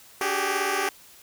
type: tone cluster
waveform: 10% pulse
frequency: 290.3 / 382.3 / 399.4 / 421.9 Hz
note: D4 / G4 / G4 / G#4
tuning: -20 / -43 / +32 / +27 cents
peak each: -27 / -19 / -19 / -25 dBFS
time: 0.21-0.89 s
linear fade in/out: 2 ms
effects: white hiss -51 dBFS RMS until 1.22 s